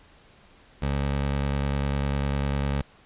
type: tone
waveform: 20% pulse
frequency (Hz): 70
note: C#2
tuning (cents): +18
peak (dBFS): -19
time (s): 0.82-2.82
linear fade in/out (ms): 5
effects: pink hiss -55 dBFS RMS until 3.05 s + resampled to 8000 Hz